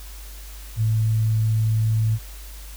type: tone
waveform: sine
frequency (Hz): 110.4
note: A2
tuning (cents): +6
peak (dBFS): -17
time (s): 0.76-2.19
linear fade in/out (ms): 50
effects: added 50 Hz sine -36 dBFS peak until 2.76 s + white hiss -44 dBFS RMS until 2.76 s